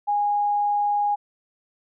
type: tone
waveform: sine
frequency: 823 Hz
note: G#5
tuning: 16 cents flat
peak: -19 dBFS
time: 0.07-1.16 s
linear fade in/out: 20 ms
effects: none